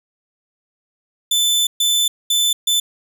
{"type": "tone bursts at uneven times", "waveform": "sawtooth", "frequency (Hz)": 3520, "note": "A7", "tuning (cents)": 0, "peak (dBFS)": -11, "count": 4, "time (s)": [[1.31, 1.67], [1.8, 2.08], [2.3, 2.53], [2.67, 2.8]], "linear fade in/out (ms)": 5, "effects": []}